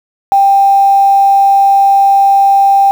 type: tone with quantisation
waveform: sine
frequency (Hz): 790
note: G5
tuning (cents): +13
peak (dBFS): -4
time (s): 0.32-2.91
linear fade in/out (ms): 0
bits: 5
effects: none